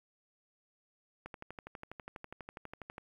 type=click train; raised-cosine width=0.5 ms; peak=-29 dBFS; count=22; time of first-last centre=1.26-2.981 s; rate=12.2 Hz; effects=10-bit